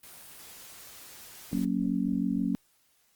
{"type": "noise", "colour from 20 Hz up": "white", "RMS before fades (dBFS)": -48, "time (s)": [0.03, 1.65], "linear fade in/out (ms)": 5}
{"type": "chord", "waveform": "sine", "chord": "F# major", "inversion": "none", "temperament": "just", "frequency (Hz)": [185, 231.2, 277.5], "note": ["F#3", "A#3", "C#4"], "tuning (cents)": [0, -14, 2], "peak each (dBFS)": -30, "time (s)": [1.53, 2.55], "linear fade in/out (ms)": 0}
{"effects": ["white hiss -68 dBFS RMS until 3.15 s", "Opus 24 kbps"]}